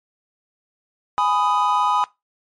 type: chord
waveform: triangle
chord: G# minor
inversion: none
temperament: just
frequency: 830.6 / 996.7 / 1245.9 Hz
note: G#5 / B5 / D#6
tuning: 0 / +16 / +2 cents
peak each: -20 / -18 / -19 dBFS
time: 1.18-2.04 s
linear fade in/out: 0 ms
effects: noise-tail reverb RT60 0.2 s tail -21 dB re dry + MP3 48 kbps

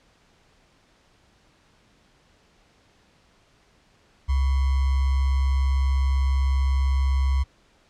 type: tone with sample-and-hold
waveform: sine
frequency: 67.2 Hz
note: C2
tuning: 47 cents sharp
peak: -18 dBFS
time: 4.28-7.44 s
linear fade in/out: 20 ms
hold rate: 1050 Hz
effects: pink hiss -60 dBFS RMS until 7.89 s + low-pass 6000 Hz 12 dB/octave

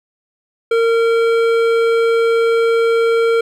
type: tone with hard clipping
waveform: sine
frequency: 459.2 Hz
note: A#4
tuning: 26 cents flat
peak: -13 dBFS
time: 0.71-3.41 s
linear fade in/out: 5 ms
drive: 12 dB
effects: none

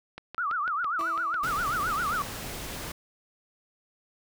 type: click train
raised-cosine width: 0.3 ms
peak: -23 dBFS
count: 9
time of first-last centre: 0.18-1.509 s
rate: 6.02 Hz
type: tone with vibrato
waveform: sine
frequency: 1294 Hz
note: E6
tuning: 32 cents flat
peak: -26 dBFS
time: 0.38-2.22 s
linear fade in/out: 0 ms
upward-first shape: triangle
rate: 7.5 Hz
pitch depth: 260 cents each way
type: tone with exponential decay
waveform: 20% pulse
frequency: 330.6 Hz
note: E4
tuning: 5 cents sharp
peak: -31 dBFS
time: 0.99-1.87 s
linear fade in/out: 1 ms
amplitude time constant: 190 ms
type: noise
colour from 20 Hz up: pink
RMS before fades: -37 dBFS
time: 1.43-2.92 s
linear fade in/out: 5 ms
effects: none

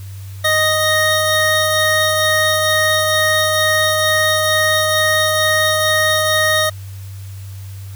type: tone pair together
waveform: 25% pulse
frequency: 622.3 / 1864.7 Hz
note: D#5 / A#6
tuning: 0 / 0 cents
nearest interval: octave + perfect fifth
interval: 1900 cents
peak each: -12 dBFS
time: 0.44-6.7 s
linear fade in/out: 10 ms
effects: added 97 Hz sine -28 dBFS peak until 7.95 s + white hiss -44 dBFS RMS until 7.95 s

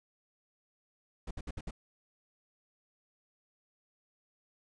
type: noise bursts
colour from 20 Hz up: brown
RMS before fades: -39 dBFS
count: 5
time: 1.27-1.709 s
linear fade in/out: 5 ms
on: 39 ms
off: 61 ms
effects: resampled to 22050 Hz

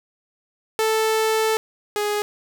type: tone pair in turn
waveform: sawtooth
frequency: 440 / 416 Hz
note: A4 / G#4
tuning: 0 / +3 cents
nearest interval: minor second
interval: 97 cents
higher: first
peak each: -14 / -17 dBFS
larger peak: first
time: 0.79-1.57 / 1.96-2.22 s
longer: first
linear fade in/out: 0 ms
effects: none

